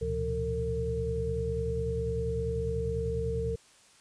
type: tone cluster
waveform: sine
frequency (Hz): 72.6 / 116.2 / 126.3 / 170.6 / 454.8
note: D2 / A#2 / B2 / F3 / A#4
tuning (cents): -19 / -5 / +39 / -40 / -43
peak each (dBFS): -34 / -39 / -38 / -39 / -31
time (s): 0.01-3.56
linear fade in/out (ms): 10
effects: white hiss -59 dBFS RMS until 4 s + resampled to 22050 Hz